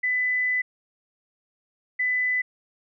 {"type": "tone pair in turn", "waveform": "sine", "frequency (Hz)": [2000, 2000], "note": ["B6", "B6"], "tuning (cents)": [21, 21], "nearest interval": "unison", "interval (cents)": 0, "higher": "neither", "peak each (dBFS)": -21, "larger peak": "neither", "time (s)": [[0.03, 0.62], [1.99, 2.42]], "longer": "first", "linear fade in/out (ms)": 10, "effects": []}